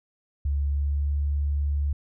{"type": "tone with pitch glide", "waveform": "sine", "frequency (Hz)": [71, 71.99], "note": ["C#2", "D2"], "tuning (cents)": [42, -34], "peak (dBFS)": -22, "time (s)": [0.45, 1.93], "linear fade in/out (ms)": 5, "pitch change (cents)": 24, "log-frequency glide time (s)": [0.66, 1.11], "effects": []}